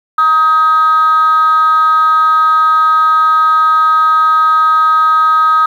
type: tone with frequency modulation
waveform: sine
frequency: 1263 Hz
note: D#6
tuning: 26 cents sharp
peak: -5 dBFS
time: 0.18-5.66 s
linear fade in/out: 5 ms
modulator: 325 Hz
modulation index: 0.34
effects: tanh soft clip ceiling -3 dBFS + 7-bit